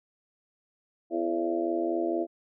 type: harmonic tone with a mistuned harmonic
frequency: 84.3 Hz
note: E2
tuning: 39 cents sharp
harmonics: 3 / 4 / 5 / 6 / 7 / 8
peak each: -38 / -28 / -36 / -38 / -36 / -32 dBFS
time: 1.1-2.27 s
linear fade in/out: 50 ms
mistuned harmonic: 6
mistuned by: +59 cents
effects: none